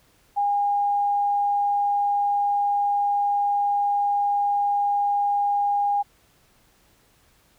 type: tone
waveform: sine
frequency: 813 Hz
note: G#5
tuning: 37 cents flat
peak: -19 dBFS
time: 0.36-6.03 s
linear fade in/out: 20 ms
effects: pink hiss -60 dBFS RMS until 7.58 s